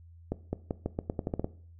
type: accelerating click train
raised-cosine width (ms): 2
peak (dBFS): -17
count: 11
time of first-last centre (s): 0.32-1.444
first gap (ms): 210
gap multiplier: 0.85
effects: noise-tail reverb RT60 0.5 s tail -18 dB re dry + added 84 Hz sine -50 dBFS peak until 1.79 s